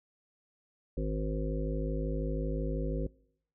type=harmonic tone; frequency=52.8 Hz; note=G#1; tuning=29 cents sharp; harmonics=1 / 3 / 5 / 7 / 9 / 10; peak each=-32 / -37 / -39 / -40 / -42 / -42 dBFS; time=0.97-3.07 s; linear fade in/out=5 ms; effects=noise-tail reverb RT60 0.7 s tail -24 dB re dry